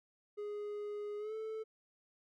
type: tone with pitch glide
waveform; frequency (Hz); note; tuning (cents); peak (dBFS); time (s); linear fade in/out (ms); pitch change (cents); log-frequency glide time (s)
triangle; 415.1 to 439; G#4 to A4; -1 to -4; -37; 0.37-1.64; 20; +97; 1.18-1.34
effects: none